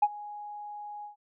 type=tone with ADSR envelope; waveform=sine; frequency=830.6 Hz; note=G#5; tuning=in tune; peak=-16 dBFS; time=0.02-1.16 s; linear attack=9 ms; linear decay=45 ms; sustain=-22 dB; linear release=120 ms; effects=tanh soft clip ceiling -14 dBFS